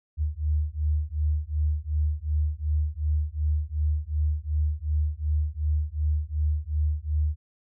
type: beating tone pair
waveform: sine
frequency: 74.5 / 77.2 Hz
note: D2 / D#2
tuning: +25 / -13 cents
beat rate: 2.7 Hz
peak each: -26 dBFS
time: 0.17-7.36 s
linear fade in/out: 50 ms
effects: none